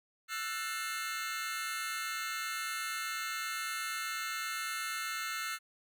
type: chord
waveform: sawtooth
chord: F# half-diminished seventh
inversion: third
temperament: just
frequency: 1332 / 1480 / 1776 / 2131 Hz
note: E6 / F#6 / A6 / C7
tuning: +18 / 0 / +16 / +31 cents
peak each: -35 / -39 / -39 / -38 dBFS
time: 0.28-5.59 s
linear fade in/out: 50 ms
effects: none